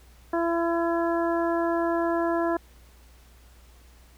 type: harmonic tone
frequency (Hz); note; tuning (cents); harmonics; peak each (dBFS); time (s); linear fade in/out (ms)
336.9; E4; +38; 1 / 2 / 3 / 4 / 5; -25 / -27 / -31 / -36 / -36; 0.33-2.57; 5
effects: added 60 Hz sine -51 dBFS peak until 4.17 s + pink hiss -58 dBFS RMS until 4.17 s